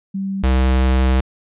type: tone pair in turn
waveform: sine / square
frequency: 194.2 / 64.69 Hz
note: G3 / C2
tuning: -16 / -19 cents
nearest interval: octave + perfect fifth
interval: 1903 cents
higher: first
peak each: -20 / -13 dBFS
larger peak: second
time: 0.14-0.43 / 0.43-1.21 s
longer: second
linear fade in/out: 10 ms
effects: resampled to 8000 Hz